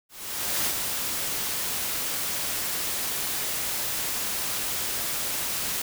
white noise with ADSR envelope, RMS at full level -25 dBFS, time 0.09-5.82 s, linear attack 570 ms, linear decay 74 ms, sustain -4 dB, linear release 4 ms, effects none

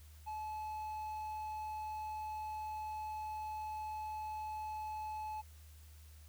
triangle tone, 860 Hz, A5, 40 cents flat, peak -38 dBFS, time 0.26-5.42 s, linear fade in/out 20 ms, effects added 76 Hz sine -54 dBFS peak until 6.28 s + white hiss -65 dBFS RMS until 6.28 s

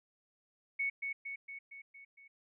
sine tone with echo, 2217 Hz, C#7, in tune, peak -31 dBFS, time 0.79-0.9 s, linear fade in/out 10 ms, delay 230 ms, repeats 6, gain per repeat -4 dB, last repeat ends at 2.28 s, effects none

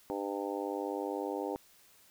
harmonic tone, 100 Hz, G2, 35 cents sharp, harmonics 3 / 4 / 5 / 6 / 7 / 8 / 9, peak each -39 / -39 / -39 / -44 / -47 / -42 / -44 dBFS, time 0.1-1.56 s, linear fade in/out 0 ms, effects white hiss -62 dBFS RMS until 2.1 s

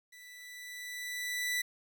sawtooth tone with level ramp, 1975.5 Hz, B6, in tune, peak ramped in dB -48 to -26 dBFS, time 0.12-1.62 s, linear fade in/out 10 ms, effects 11-bit

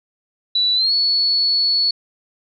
sine tone with pitch glide, 3951 to 4409 Hz, B7 to C#8, 0 to -10 cents, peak -14 dBFS, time 0.55-1.91 s, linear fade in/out 5 ms, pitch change +190 cents, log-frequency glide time 0.75-0.93 s, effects none

